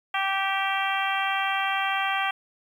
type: harmonic tone with a mistuned harmonic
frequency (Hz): 389.2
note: G4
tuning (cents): -12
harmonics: 2 / 3 / 4 / 5 / 6 / 7 / 8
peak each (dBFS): -28 / -30 / -31 / -32 / -33 / -33 / -34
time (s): 0.14-2.31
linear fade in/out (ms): 5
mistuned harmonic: 8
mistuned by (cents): +46
effects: 9-bit